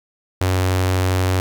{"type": "tone with notch filter", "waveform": "sawtooth", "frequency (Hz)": 92.5, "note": "F#2", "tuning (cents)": 0, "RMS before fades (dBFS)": -18, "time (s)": [0.41, 1.4], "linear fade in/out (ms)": 0, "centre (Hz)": 190, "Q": 2, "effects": ["8-bit"]}